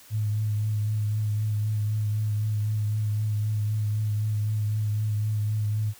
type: tone with vibrato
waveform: sine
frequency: 106.4 Hz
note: G#2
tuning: 42 cents sharp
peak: -23 dBFS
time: 0.1-5.94 s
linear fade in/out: 50 ms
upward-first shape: triangle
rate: 3.9 Hz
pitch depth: 31 cents each way
effects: white hiss -51 dBFS RMS until 5.99 s